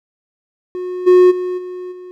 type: tone with level steps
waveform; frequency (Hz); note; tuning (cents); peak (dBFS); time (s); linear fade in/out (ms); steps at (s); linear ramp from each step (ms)
triangle; 363.2; F#4; -32; -19 / -3 / -16 / -23 / -29; 0.75-2.11; 0; 1.06 / 1.3 / 1.57 / 1.91; 20
effects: none